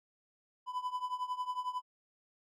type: tone with tremolo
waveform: triangle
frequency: 1000 Hz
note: B5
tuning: 21 cents sharp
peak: -29 dBFS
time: 0.66-1.82 s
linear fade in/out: 50 ms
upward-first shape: triangle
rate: 11 Hz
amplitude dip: 90%
effects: none